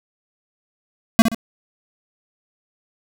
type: tone with echo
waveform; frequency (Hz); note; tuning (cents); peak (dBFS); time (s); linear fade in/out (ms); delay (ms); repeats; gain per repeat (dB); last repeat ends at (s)
square; 226.4; A3; +50; -6; 1.19-1.22; 0; 63; 2; -9; 1.346
effects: none